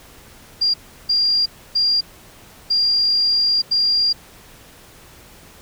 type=tone bursts at uneven times; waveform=sine; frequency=4786 Hz; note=D8; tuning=32 cents sharp; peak=-14 dBFS; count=5; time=0.61-0.74 / 1.09-1.46 / 1.75-2.01 / 2.7-3.62 / 3.71-4.13 s; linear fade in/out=10 ms; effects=pink hiss -45 dBFS RMS until 5.61 s